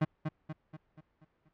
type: tone with echo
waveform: 35% pulse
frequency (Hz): 155.56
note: D#3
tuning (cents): 0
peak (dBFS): -23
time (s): 0.01-0.05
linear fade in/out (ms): 10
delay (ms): 240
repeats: 6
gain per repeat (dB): -6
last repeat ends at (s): 1.49
effects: pink hiss -74 dBFS RMS until 1.53 s + low-pass 2000 Hz 12 dB/octave